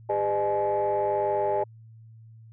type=tone cluster; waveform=sine; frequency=403.3 / 505 / 606 / 850 Hz; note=G4 / B4 / D#5 / G#5; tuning=+49 / +39 / -46 / +40 cents; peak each=-27 / -31 / -26 / -26 dBFS; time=0.09-1.64 s; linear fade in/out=10 ms; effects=tanh soft clip ceiling -17 dBFS + added 112 Hz sine -46 dBFS peak until 2.52 s